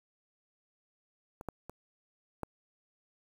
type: clicks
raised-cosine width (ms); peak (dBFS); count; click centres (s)
1; -30 / -22 / -29 / -21; 4; 1.411 / 1.487 / 1.696 / 2.433
effects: 8-bit